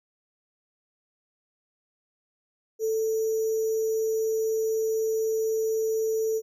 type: tone with sample-and-hold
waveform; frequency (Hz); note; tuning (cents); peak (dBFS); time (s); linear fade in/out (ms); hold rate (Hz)
sine; 442; A4; +8; -23; 2.79-6.42; 50; 6300
effects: none